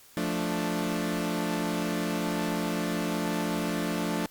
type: chord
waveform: sawtooth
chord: D minor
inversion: first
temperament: equal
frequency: 174.61 / 220 / 293.7 Hz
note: F3 / A3 / D4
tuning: 0 / 0 / 0 cents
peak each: -28 dBFS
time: 0.17-4.26 s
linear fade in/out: 0 ms
effects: white hiss -55 dBFS RMS until 4.3 s + Opus 48 kbps